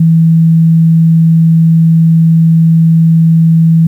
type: tone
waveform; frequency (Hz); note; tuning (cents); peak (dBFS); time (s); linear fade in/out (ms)
sine; 163.5; E3; -14; -3; 0-3.87; 5
effects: 7-bit